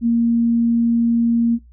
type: tone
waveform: sine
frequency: 233.1 Hz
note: A#3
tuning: in tune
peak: -13 dBFS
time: 0.01-1.59 s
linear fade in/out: 50 ms
effects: noise-tail reverb RT60 0.2 s tail -25 dB re dry + added 60 Hz sine -43 dBFS peak until 1.72 s